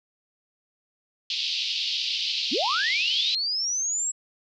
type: band-pass noise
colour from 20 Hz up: white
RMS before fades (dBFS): -28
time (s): 1.3-3.35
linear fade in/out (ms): 2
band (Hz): 2700 to 4800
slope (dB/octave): 48
type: linear sweep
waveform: sine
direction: up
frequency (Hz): 185 to 7750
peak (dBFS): -24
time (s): 2.51-4.12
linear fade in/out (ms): 20
effects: none